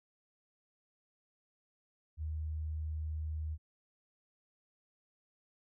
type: tone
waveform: sine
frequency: 77.78 Hz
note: D#2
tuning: in tune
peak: -35 dBFS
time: 2.17-3.58 s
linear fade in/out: 50 ms
effects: none